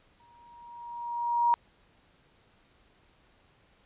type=tone with exponential growth; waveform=sine; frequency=948 Hz; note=A#5; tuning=29 cents sharp; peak=-19 dBFS; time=0.2-1.54 s; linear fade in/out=0 ms; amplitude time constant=290 ms; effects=pink hiss -64 dBFS RMS until 3.85 s + resampled to 8000 Hz